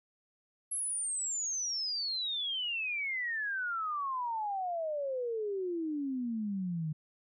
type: exponential sweep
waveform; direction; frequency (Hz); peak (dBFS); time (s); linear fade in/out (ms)
sine; down; 11200 to 150.8; -32; 0.71-6.93; 10
effects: none